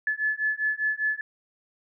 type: beating tone pair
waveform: sine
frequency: 1722 / 1727 Hz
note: A6 / A6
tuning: -38 / -33 cents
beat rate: 5 Hz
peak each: -27 dBFS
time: 0.07-1.21 s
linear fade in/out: 2 ms
effects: none